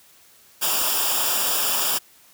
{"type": "noise with comb filter", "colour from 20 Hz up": "white", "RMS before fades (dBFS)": -22, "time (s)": [0.61, 1.99], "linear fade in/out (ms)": 20, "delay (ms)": 0.48, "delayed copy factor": -0.75, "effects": ["white hiss -53 dBFS RMS until 2.33 s", "high-pass 60 Hz 12 dB/octave"]}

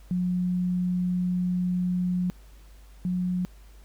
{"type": "tone pair in turn", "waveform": "sine", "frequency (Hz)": [180, 180.68], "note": ["F#3", "F#3"], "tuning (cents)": [-47, -41], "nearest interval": "unison", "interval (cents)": 6, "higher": "second", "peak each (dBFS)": [-23, -24], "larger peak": "first", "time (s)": [[0.11, 2.3], [3.05, 3.45]], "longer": "first", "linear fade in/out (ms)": 0, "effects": ["added 50 Hz sine -47 dBFS peak until 3.84 s", "pink hiss -59 dBFS RMS until 3.84 s"]}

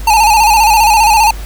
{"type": "tone with vibrato", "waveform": "square", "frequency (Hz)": 870, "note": "A5", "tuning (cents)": -20, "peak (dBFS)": -6, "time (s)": [0.07, 1.31], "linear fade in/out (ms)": 5, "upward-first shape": "square", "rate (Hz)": 15, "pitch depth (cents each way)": 65, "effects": ["added 50 Hz sine -21 dBFS peak until 1.45 s", "pink hiss -33 dBFS RMS until 1.45 s"]}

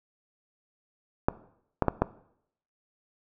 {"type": "clicks", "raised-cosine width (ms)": 1, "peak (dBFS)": -7, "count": 4, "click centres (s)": [1.285, 1.823, 1.883, 2.02], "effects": ["noise-tail reverb RT60 0.7 s tail -18 dB re dry"]}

